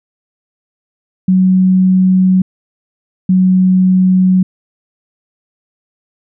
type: tone pair in turn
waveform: sine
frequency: 186.2 / 185.49 Hz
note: F#3 / F#3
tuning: +11 / +5 cents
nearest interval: unison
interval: 6 cents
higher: first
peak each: -6 dBFS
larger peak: neither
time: 1.28-2.42 / 3.29-4.43 s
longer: neither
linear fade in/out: 5 ms
effects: none

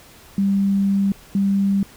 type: tone pair in turn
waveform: sine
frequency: 197.4 / 197.4 Hz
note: G3 / G3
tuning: +12 / +12 cents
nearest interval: unison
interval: 0 cents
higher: neither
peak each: -15 dBFS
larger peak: neither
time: 0.38-1.12 / 1.35-1.83 s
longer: first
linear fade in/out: 2 ms
effects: pink hiss -46 dBFS RMS until 1.96 s

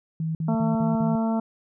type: tone bursts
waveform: sine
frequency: 160.6 Hz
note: E3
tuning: 45 cents flat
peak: -24 dBFS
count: 5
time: 0.2-1.154 s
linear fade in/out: 2 ms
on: 150 ms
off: 51 ms
type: harmonic tone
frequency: 224.6 Hz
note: A3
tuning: 36 cents sharp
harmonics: 1 / 2 / 3 / 4 / 5 / 6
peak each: -22 / -36 / -30 / -33 / -42 / -41 dBFS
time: 0.48-1.4 s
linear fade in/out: 5 ms
effects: none

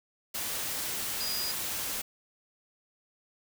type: tone in noise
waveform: sine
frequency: 4900 Hz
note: D#8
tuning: 27 cents flat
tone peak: -33 dBFS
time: 1.2-1.52 s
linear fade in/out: 10 ms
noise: white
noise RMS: -34 dBFS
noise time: 0.34-2.02 s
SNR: -2 dB
effects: none

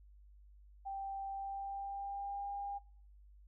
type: tone with pitch glide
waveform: sine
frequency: 784 to 803.7 Hz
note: G5 to G5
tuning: 0 to +43 cents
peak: -39 dBFS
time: 0.85-2.79 s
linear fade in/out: 20 ms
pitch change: +43 cents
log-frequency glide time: 1.31-2.49 s
effects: noise-tail reverb RT60 0.6 s tail -22 dB re dry + added 50 Hz sine -57 dBFS peak until 3.47 s

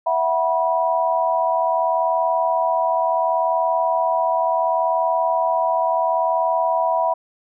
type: chord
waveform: sine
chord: E suspended second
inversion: none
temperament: equal with one note detuned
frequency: 659.3 / 740 / 974.7 Hz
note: E5 / F#5 / B5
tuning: 0 / 0 / -23 cents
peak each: -20 / -23 / -20 dBFS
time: 0.06-7.14 s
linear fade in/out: 10 ms
effects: none

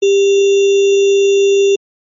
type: tone with sample-and-hold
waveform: sine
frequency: 396.6 Hz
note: G4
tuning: 20 cents sharp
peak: -7 dBFS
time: 0.02-1.76 s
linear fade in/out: 10 ms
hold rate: 3150 Hz
effects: MP3 32 kbps

